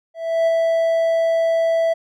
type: tone with ADSR envelope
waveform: triangle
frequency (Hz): 659.3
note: E5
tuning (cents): 0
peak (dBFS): -11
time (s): 0.14-1.94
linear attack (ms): 330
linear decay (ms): 22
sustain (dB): -2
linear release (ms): 15
effects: none